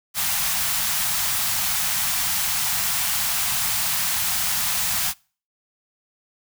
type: band-stop noise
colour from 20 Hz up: white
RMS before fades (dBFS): -23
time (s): 0.14-5.14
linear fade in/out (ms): 50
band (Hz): 210 to 680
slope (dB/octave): 48
effects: noise-tail reverb RT60 0.4 s tail -25 dB re dry